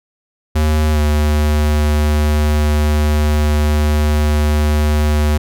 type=tone with pitch glide; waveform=square; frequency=76.9 to 75.1 Hz; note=D#2 to D2; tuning=-20 to +39 cents; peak=-12 dBFS; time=0.55-5.38 s; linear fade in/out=10 ms; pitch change=-41 cents; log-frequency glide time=0.92-0.98 s; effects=none